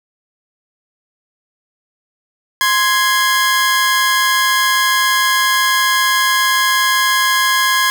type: tone pair together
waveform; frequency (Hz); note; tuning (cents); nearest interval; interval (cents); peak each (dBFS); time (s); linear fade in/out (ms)
sawtooth; 1046.5 / 1661.2; C6 / G#6; 0 / 0; minor sixth; 800; -11; 2.61-7.9; 0
effects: 7-bit